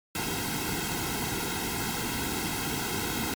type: noise with comb filter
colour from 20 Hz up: pink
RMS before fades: -31 dBFS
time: 0.15-3.34 s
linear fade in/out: 2 ms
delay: 1.7 ms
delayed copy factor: -0.9
effects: MP3 96 kbps